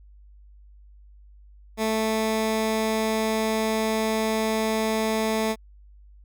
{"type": "tone", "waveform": "15% pulse", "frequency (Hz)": 220, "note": "A3", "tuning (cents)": 0, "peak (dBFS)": -16, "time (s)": [1.77, 5.56], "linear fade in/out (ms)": 50, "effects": ["added 50 Hz sine -47 dBFS peak until 6.24 s"]}